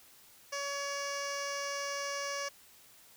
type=tone with low-pass filter; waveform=15% pulse; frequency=564 Hz; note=C#5; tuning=30 cents sharp; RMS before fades=-37 dBFS; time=0.52-2.49 s; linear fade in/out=10 ms; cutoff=5900 Hz; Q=2.6; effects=white hiss -59 dBFS RMS until 3.16 s